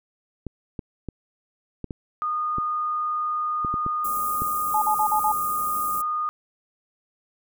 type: clicks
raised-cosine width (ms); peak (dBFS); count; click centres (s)
3; -18; 10; 0.467 / 0.792 / 1.087 / 1.843 / 1.908 / 2.584 / 3.648 / 3.741 / 3.864 / 4.42
type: tone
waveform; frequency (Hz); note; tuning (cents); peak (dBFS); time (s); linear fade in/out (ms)
sine; 1227; D#6; -25; -23; 2.22-6.29; 0
type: band-stop noise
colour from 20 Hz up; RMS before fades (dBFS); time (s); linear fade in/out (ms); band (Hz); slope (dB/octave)
white; -33; 4.04-6.02; 10; 570 to 8500; 24
type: tone bursts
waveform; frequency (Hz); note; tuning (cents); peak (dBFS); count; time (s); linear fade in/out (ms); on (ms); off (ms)
sine; 854; G#5; +48; -19; 5; 4.74-5.32; 5; 80; 45
effects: none